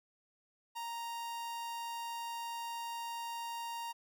45% pulse tone, 932.3 Hz, A#5, in tune, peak -39 dBFS, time 0.75-3.93 s, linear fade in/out 20 ms, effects none

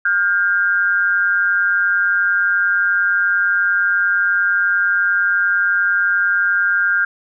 sine tone pair together, 1411.4 / 1600 Hz, F6 / G6, +18 / +35 cents, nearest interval major second, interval 217 cents, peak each -16 dBFS, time 0.05-7.05 s, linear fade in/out 5 ms, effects none

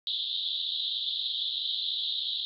white band-pass noise, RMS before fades -32 dBFS, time 0.07-2.45 s, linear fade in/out 0 ms, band 3300 to 4000 Hz, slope 96 dB/octave, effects none

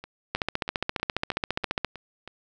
two click trains, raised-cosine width 0.3 ms, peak -9 / -23 dBFS, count 23 / 8, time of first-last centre 0.35-1.847 / 0.04-2.276 s, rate 14.7 / 3.13 Hz, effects none

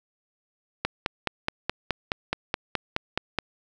click train, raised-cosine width 0.3 ms, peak -8 dBFS, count 13, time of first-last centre 0.85-3.387 s, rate 4.73 Hz, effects none

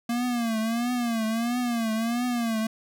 square tone with vibrato, 233.1 Hz, A#3, in tune, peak -25 dBFS, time 0.09-2.67 s, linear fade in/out 5 ms, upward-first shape triangle, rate 1.5 Hz, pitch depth 120 cents each way, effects none

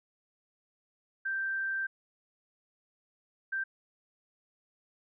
sine tone bursts at uneven times, 1568 Hz, G6, in tune, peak -30 dBFS, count 2, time 1.25-1.87 / 3.52-3.64 s, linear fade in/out 10 ms, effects none

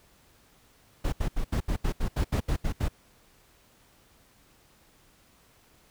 brown noise bursts, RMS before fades -26 dBFS, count 12, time 1.04-2.885 s, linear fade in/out 10 ms, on 85 ms, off 75 ms, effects pink hiss -61 dBFS RMS until 5.9 s

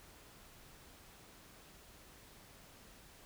silence, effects pink hiss -59 dBFS RMS until 3.25 s

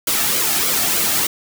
white noise with flanger, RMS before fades -18 dBFS, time 0.07-1.27 s, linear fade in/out 5 ms, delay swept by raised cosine 1.1 to 2.05 ms, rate 3.3 Hz, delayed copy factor -0.55, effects none

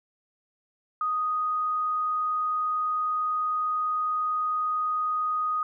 sine tone, 1244.5 Hz, D#6, in tune, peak -24 dBFS, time 1.01-5.63 s, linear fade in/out 2 ms, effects none

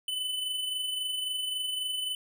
square tone with amplitude modulation, 3011 Hz, F#7, 30 cents sharp, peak -29 dBFS, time 0.08-2.15 s, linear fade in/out 2 ms, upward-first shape sine, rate 23.7 Hz, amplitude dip 40%, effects none

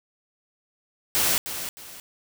white noise with echo, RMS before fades -22 dBFS, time 1.15-1.38 s, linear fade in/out 0 ms, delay 310 ms, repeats 2, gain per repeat -10 dB, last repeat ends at 2 s, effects none

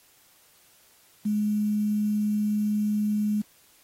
sine tone with quantisation, 210 Hz, G#3, 19 cents sharp, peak -22 dBFS, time 1.25-3.42 s, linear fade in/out 10 ms, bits 8, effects white hiss -59 dBFS RMS until 3.83 s + AAC 48 kbps

